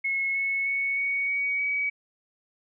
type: tone with pitch steps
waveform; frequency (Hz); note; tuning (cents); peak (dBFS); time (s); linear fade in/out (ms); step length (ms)
sine; 2180 / 2198 / 2216 / 2234 / 2252 / 2270; C#7 / C#7 / C#7 / C#7 / C#7 / C#7; -29 / -15 / -1 / +13 / +27 / +41; -24; 0.04-1.9; 10; 310
effects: none